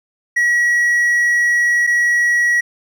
triangle tone pair in turn, 1919 / 1919 Hz, A#6 / A#6, +50 / +50 cents, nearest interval unison, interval 0 cents, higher neither, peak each -10 dBFS, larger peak neither, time 0.36-1.87 / 1.87-2.61 s, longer first, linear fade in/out 10 ms, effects none

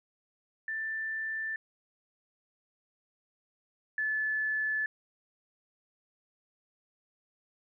sine tone pair in turn, 1771 / 1733.6 Hz, A6 / A6, +11 / -26 cents, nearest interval unison, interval 37 cents, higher first, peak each -32 / -28 dBFS, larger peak second, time 0.68-1.56 / 3.98-4.86 s, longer neither, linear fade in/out 2 ms, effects none

